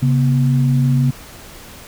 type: tone pair together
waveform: sine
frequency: 135.8 / 241.8 Hz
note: C#3 / B3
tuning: -35 / -36 cents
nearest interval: minor seventh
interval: 999 cents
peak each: -12 / -19 dBFS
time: 0.02-1.11 s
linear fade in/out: 10 ms
effects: pink hiss -38 dBFS RMS until 1.87 s